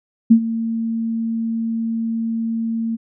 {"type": "tone with ADSR envelope", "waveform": "sine", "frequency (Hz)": 227.1, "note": "A#3", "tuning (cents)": -45, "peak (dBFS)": -4, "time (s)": [0.3, 2.97], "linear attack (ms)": 14, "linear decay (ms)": 80, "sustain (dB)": -15, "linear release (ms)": 26, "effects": []}